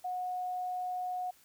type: tone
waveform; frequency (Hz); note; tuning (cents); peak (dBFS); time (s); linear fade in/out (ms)
sine; 729; F#5; -26; -33; 0.04-1.31; 10
effects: white hiss -63 dBFS RMS until 1.44 s